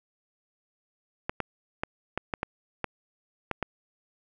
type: clicks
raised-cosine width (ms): 0.5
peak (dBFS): -13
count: 9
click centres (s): 1.295 / 1.403 / 1.835 / 2.176 / 2.338 / 2.431 / 2.843 / 3.513 / 3.627
effects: none